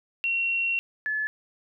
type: tone pair in turn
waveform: sine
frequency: 2734 / 1722.3 Hz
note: F7 / A6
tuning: -37 / -37 cents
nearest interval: minor sixth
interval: 800 cents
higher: first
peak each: -23 / -25 dBFS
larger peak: first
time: 0.24-0.79 / 1.06-1.27 s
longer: first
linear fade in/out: 0 ms
effects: none